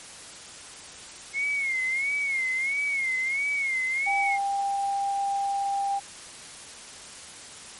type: tone with vibrato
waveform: sine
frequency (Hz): 2162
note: C#7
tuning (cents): -44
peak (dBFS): -24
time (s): 1.33-4.39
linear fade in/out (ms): 50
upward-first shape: sine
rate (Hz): 1.5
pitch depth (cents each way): 97
type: tone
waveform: sine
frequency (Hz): 796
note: G5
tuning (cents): +26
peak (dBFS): -24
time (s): 4.06-6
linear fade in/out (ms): 20
effects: white hiss -43 dBFS RMS until 7.79 s + MP3 48 kbps